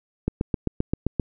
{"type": "click train", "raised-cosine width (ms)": 3, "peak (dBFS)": -9, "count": 8, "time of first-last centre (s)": [0.28, 1.197], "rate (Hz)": 7.63, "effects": []}